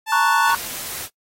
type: tone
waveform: sawtooth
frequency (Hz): 880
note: A5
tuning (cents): 0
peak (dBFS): -17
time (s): 0.06-0.55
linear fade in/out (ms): 50
type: chord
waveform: triangle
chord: F# major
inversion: first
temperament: equal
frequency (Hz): 932.3 / 1108.7 / 1480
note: A#5 / C#6 / F#6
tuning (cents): 0 / 0 / 0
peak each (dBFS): -18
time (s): 0.12-0.55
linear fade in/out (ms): 2
type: noise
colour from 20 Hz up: white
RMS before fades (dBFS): -30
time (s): 0.45-1.09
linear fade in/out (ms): 50
effects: noise-tail reverb RT60 0.1 s tail -22 dB re dry + AAC 48 kbps